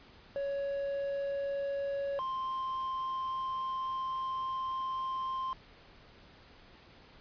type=tone pair in turn; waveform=triangle; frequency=558 / 1049.4 Hz; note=C#5 / C6; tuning=+11 / +5 cents; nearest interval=major seventh; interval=1094 cents; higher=second; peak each=-30 / -31 dBFS; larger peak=first; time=0.36-2.19 / 2.19-5.53 s; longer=second; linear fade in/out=0 ms; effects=pink hiss -57 dBFS RMS until 7.2 s + resampled to 11025 Hz